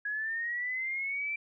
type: linear sweep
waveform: sine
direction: up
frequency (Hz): 1661.2 to 2349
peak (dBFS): -31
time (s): 0.05-1.36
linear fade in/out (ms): 5
effects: none